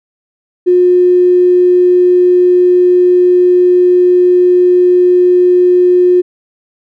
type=tone with tanh clipping; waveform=triangle; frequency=359.4 Hz; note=F4; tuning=50 cents sharp; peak=-4 dBFS; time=0.66-6.22 s; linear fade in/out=20 ms; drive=3 dB; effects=none